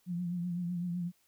sine tone with vibrato, 175.4 Hz, F3, 8 cents sharp, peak -32 dBFS, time 0.06-1.12 s, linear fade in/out 50 ms, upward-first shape triangle, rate 7.9 Hz, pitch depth 58 cents each way, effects white hiss -71 dBFS RMS until 1.27 s

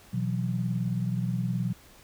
sine chord, B suspended fourth, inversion none, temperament equal with one note detuned, 123.47 / 164.81 / 183.72 Hz, B2 / E3 / F#3, 0 / 0 / -12 cents, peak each -29 / -33 / -30 dBFS, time 0.13-1.73 s, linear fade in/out 10 ms, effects pink hiss -54 dBFS RMS until 2.03 s

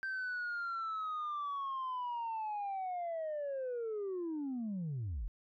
sine linear sweep, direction down, 1568 to 38.28 Hz, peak -34 dBFS, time 0.03-5.28 s, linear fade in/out 0 ms, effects tanh soft clip ceiling -34 dBFS

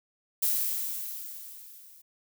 violet noise with level ramp, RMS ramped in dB -25 to -54 dBFS, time 0.42-2.02 s, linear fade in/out 10 ms, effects none

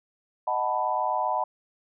sine chord, B dominant seventh, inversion first, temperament equal, 622.3 / 740 / 880 / 987.8 Hz, D#5 / F#5 / A5 / B5, 0 / 0 / 0 / 0 cents, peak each -31 / -29 / -29 / -28 dBFS, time 0.47-1.44 s, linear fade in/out 5 ms, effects none

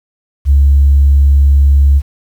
sine tone, 70 Hz, C#2, 18 cents sharp, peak -3 dBFS, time 0.45-2.02 s, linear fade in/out 50 ms, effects tanh soft clip ceiling 0 dBFS + 7-bit

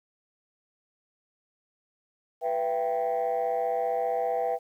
sine chord, E minor, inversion second, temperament equal with one note detuned, 493.9 / 668.8 / 784 Hz, B4 / E5 / G5, 0 / +25 / 0 cents, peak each -28 dBFS, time 2.41-4.59 s, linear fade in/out 50 ms, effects tanh soft clip ceiling -20 dBFS + 10-bit

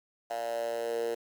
10% pulse tone with high-pass filter sweep, 116.54 Hz, A#2, in tune, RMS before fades -33 dBFS, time 0.3-1.15 s, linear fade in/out 10 ms, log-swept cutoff 680 to 430 Hz, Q 5.8, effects 9-bit

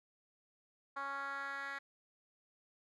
10% pulse tone with band-pass filter sweep, 277.2 Hz, C#4, in tune, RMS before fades -42 dBFS, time 0.96-1.79 s, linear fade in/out 10 ms, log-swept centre 1200 to 1900 Hz, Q 2.6, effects none

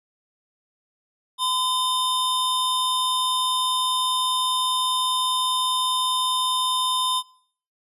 square tone pair together, 1020 / 3635 Hz, C6 / A#7, -44 / -44 cents, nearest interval octave + minor seventh, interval 2200 cents, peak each -24 dBFS, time 1.38-7.23 s, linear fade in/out 50 ms, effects noise-tail reverb RT60 0.6 s tail -23 dB re dry + resampled to 32000 Hz

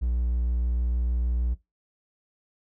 triangle tone with vibrato, 60.1 Hz, B1, 46 cents flat, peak -21 dBFS, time 0.01-1.55 s, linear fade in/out 20 ms, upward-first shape sine, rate 6.5 Hz, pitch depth 12 cents each way, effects noise-tail reverb RT60 0.2 s tail -19 dB re dry

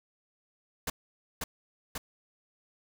pink noise with echo, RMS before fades -32 dBFS, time 0.87-0.9 s, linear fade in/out 5 ms, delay 540 ms, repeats 2, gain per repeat -2 dB, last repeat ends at 1.98 s, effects none

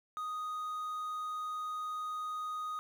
triangle tone with quantisation, 1244.5 Hz, D#6, in tune, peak -34 dBFS, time 0.17-2.79 s, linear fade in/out 0 ms, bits 10, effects none

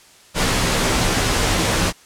pink noise with comb filter, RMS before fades -18 dBFS, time 0.34-1.93 s, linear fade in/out 50 ms, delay 14 ms, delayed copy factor -0.55, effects white hiss -48 dBFS RMS until 2.05 s + low-pass 9000 Hz 12 dB/octave

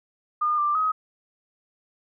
sine tone with pitch steps, 1215 / 1183 / 1265 Hz, D#6 / D6 / D#6, -42 / +12 / +28 cents, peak -20 dBFS, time 0.41-0.92 s, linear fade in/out 10 ms, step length 170 ms, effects none

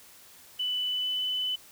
sine tone with pitch glide, 2987 to 3008 Hz, F#7 to F#7, +16 to +28 cents, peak -27 dBFS, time 0.59-1.56 s, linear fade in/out 10 ms, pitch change +12 cents, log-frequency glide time 0.85-1.23 s, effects white hiss -53 dBFS RMS until 1.71 s

